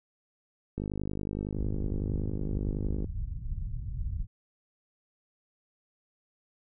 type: click train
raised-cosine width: 3 ms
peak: -21 dBFS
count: 116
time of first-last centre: 0.78-3.044 s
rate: 50.8 Hz
type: low-pass noise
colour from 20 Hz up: pink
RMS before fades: -34 dBFS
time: 1.53-4.27 s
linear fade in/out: 50 ms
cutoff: 120 Hz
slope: 24 dB/octave
effects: none